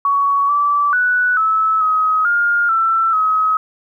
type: tone with pitch steps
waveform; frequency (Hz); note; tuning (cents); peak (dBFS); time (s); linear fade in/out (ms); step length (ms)
sine; 1122 / 1159 / 1480 / 1302 / 1267 / 1414 / 1336 / 1274; C#6 / D6 / F#6 / E6 / D#6 / F6 / E6 / D#6; +21 / -23 / 0 / -22 / +31 / +21 / +23 / +41; -12; 0.05-3.57; 2; 440
effects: 9-bit